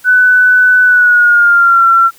sine tone with pitch glide, 1497 to 1357 Hz, F#6 to E6, +20 to +50 cents, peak -4 dBFS, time 0.04-2.11 s, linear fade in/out 50 ms, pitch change -170 cents, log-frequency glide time 0.84-1.87 s, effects white hiss -43 dBFS RMS until 2.18 s

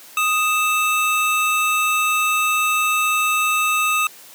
square tone pair together, 1244.5 / 2637 Hz, D#6 / E7, 0 / 0 cents, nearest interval octave + minor second, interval 1300 cents, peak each -20 dBFS, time 0.17-4.07 s, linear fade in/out 2 ms, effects white hiss -43 dBFS RMS until 4.34 s + high-pass 200 Hz 12 dB/octave

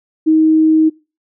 sine tone, 315.5 Hz, D#4, 24 cents sharp, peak -7 dBFS, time 0.26-0.9 s, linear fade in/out 20 ms, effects noise-tail reverb RT60 0.3 s tail -23 dB re dry

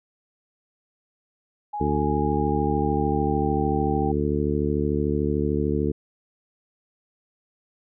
sine tone with pitch glide, 832 to 785.3 Hz, G#5 to G5, +3 to +3 cents, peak -27 dBFS, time 1.73-4.12 s, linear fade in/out 10 ms, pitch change -100 cents, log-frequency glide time 1.96-3.64 s
harmonic tone, 73.42 Hz, D2, in tune, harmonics 1 / 2 / 3 / 4 / 5 / 6, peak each -28 / -28 / -28 / -28 / -28 / -28 dBFS, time 1.8-5.92 s, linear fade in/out 10 ms
effects none

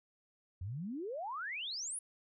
sine exponential sweep, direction up, 83.4 to 10740 Hz, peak -38 dBFS, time 0.61-1.99 s, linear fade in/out 5 ms, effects none

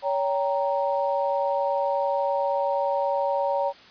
sine chord, G diminished, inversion second, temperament equal with one note detuned, 563.4 / 784 / 932.3 Hz, Db5 / G5 / Bb5, +28 / 0 / 0 cents, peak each -24 / -29 / -27 dBFS, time 0.02-3.73 s, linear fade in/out 50 ms, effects white hiss -49 dBFS RMS until 3.9 s + resampled to 11025 Hz

